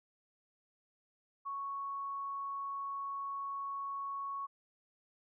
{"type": "tone", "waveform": "sine", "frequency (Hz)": 1108.7, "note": "C#6", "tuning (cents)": 0, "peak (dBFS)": -37, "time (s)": [1.45, 4.47], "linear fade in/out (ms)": 20, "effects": []}